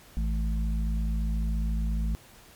harmonic tone, 54.4 Hz, A1, 19 cents flat, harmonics 1 / 3 / 4, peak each -25 / -35 / -37 dBFS, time 0.17-2.15 s, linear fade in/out 0 ms, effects pink hiss -53 dBFS RMS until 2.55 s + MP3 96 kbps

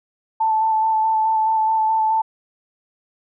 sine tone with vibrato, 880 Hz, A5, in tune, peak -15 dBFS, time 0.4-2.22 s, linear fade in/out 10 ms, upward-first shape square, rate 4.7 Hz, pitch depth 13 cents each way, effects none

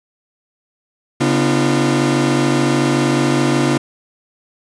40% pulse tone cluster, 138.1 / 248.2 / 301.9 / 347.1 Hz, C#3 / B3 / D4 / F4, -6 / +9 / +48 / -11 cents, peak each -18 dBFS, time 1.2-3.78 s, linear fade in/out 10 ms, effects resampled to 22050 Hz + 7-bit

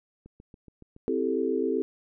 click train, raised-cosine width 3 ms, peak -35 dBFS, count 6, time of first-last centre 0.26-0.964 s, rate 7.1 Hz
sine chord, A minor seventh, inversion first, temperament equal, 261.6 / 329.6 / 392 / 440 Hz, C4 / E4 / G4 / A4, 0 / 0 / 0 / 0 cents, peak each -30 / -31 / -29 / -29 dBFS, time 1.08-1.82 s, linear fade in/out 0 ms
effects none

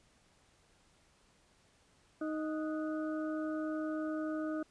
harmonic tone with a mistuned harmonic, 311.1 Hz, D#4, in tune, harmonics 1 / 2 / 4 / 5, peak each -35 / -41 / -47 / -49 dBFS, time 2.21-4.63 s, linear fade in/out 5 ms, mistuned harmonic 5, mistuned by -87 cents, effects pink hiss -68 dBFS RMS until 4.7 s + resampled to 22050 Hz

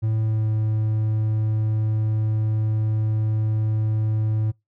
triangle tone with pitch glide, 110 to 108.67 Hz, A2 to A2, 0 to -21 cents, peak -17 dBFS, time 0.02-4.52 s, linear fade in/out 20 ms, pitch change -21 cents, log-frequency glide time 0.21-0.49 s, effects noise-tail reverb RT60 0.2 s tail -26 dB re dry

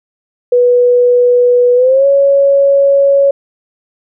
sine tone with pitch glide, 490 to 556.4 Hz, B4 to C#5, -14 to +6 cents, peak -5 dBFS, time 0.52-3.31 s, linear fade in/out 5 ms, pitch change +220 cents, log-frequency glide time 1.75-2.06 s, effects none

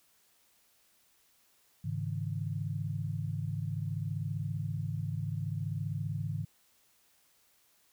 sine chord, Ab suspended fourth, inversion none, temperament equal with one note detuned, 103.83 / 138.59 / 159.2 Hz, Ab2 / Db3 / Eb3, 0 / 0 / +40 cents, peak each -36 / -37 / -37 dBFS, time 1.84-6.45 s, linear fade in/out 10 ms, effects white hiss -68 dBFS RMS until 7.92 s

